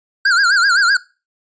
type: tone with vibrato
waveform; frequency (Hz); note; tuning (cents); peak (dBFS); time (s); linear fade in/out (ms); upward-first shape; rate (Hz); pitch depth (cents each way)
square; 1500; F#6; +23; -11; 0.25-0.97; 5; sine; 7.8; 160
effects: noise-tail reverb RT60 0.3 s tail -20 dB re dry + resampled to 16000 Hz